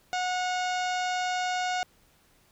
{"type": "harmonic tone with a mistuned harmonic", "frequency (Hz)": 730, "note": "F#5", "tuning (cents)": -24, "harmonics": [1, 2, 3, 4, 5, 6, 7, 8, 9, 10], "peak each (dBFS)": [-28, -34, -38, -40, -42, -44, -45, -46, -47, -48], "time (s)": [0.13, 1.83], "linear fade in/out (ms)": 0, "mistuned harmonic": 4, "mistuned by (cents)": -38, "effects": ["pink hiss -63 dBFS RMS until 2.51 s"]}